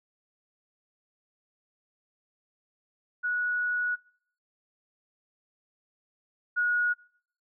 sine tone pair in turn, 1464 / 1451.4 Hz, F#6 / F#6, -19 / -34 cents, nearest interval unison, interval 15 cents, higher first, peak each -26 / -23 dBFS, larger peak second, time 3.23-3.96 / 6.56-6.94 s, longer first, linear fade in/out 20 ms, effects noise-tail reverb RT60 0.6 s tail -24 dB re dry

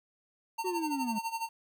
square tone with tremolo, 910 Hz, A#5, 42 cents flat, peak -31 dBFS, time 0.58-1.49 s, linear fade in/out 10 ms, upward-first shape sine, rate 12 Hz, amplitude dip 80%
triangle linear sweep, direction down, 378.4 to 204.6 Hz, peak -30 dBFS, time 0.64-1.19 s, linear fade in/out 10 ms
effects 11-bit

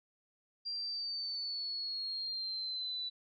sine exponential sweep, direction down, 4758 to 3955 Hz, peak -36 dBFS, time 0.65-3.1 s, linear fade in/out 20 ms, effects none

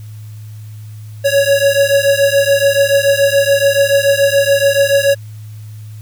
square beating tone pair, 554.4 / 561.4 Hz, C#5 / C#5, 0 / +22 cents, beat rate 7 Hz, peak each -13 dBFS, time 1.24-5.15 s, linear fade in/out 20 ms, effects added 107 Hz sine -28 dBFS peak until 6.01 s + white hiss -48 dBFS RMS until 6.01 s

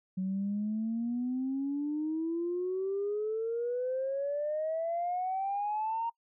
sine exponential sweep, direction up, 185 to 934 Hz, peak -29 dBFS, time 0.17-6.1 s, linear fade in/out 10 ms, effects noise-tail reverb RT60 0.1 s tail -25 dB re dry + tanh soft clip ceiling -25 dBFS

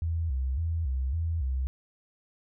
sine tone with vibrato, 73.5 Hz, D2, 2 cents sharp, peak -26 dBFS, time 0.02-1.67 s, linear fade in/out 0 ms, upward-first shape square, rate 1.8 Hz, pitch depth 200 cents each way, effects none

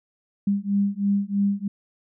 sine beating tone pair, 198.9 / 202 Hz, G3 / G#3, +25 / -48 cents, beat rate 3.1 Hz, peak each -23 dBFS, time 0.47-1.68 s, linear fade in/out 5 ms, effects none

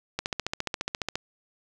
click train, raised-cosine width 0.2 ms, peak -11 dBFS, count 15, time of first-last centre 0.19-1.156 s, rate 14.5 Hz, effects none

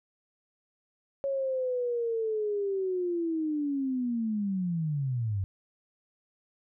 sine linear sweep, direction down, 554.4 to 92.5 Hz, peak -27 dBFS, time 1.24-5.44 s, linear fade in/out 0 ms, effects none

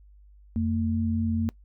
sine tone pair together, 88.5 / 226.1 Hz, F2 / A3, +23 / +47 cents, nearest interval octave + major third, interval 1624 cents, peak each -27 / -25 dBFS, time 0.56-1.49 s, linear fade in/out 0 ms, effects noise-tail reverb RT60 0.1 s tail -23 dB re dry + added 50 Hz sine -50 dBFS peak until 1.64 s

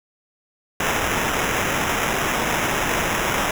white noise with sample-and-hold, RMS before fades -22 dBFS, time 0.8-3.51 s, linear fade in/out 2 ms, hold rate 4410 Hz, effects none

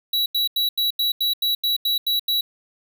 square tone bursts, 3912 Hz, B7, 17 cents flat, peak -19 dBFS, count 11, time 0.13-2.41 s, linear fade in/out 5 ms, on 130 ms, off 85 ms, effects none

